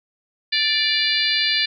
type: harmonic tone with a mistuned harmonic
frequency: 587.3 Hz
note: D5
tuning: in tune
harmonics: 3 / 4 / 5 / 6 / 7 / 8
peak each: -25 / -25 / -26 / -24 / -23 / -24 dBFS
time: 0.52-1.66 s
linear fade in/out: 10 ms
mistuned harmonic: 5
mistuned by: -25 cents
effects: none